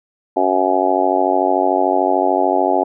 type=harmonic tone; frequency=93.5 Hz; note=F#2; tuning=19 cents sharp; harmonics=3 / 4 / 5 / 6 / 7 / 8 / 9; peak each=-22 / -20 / -25 / -23 / -19 / -20 / -19 dBFS; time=0.36-2.84 s; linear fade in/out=10 ms; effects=none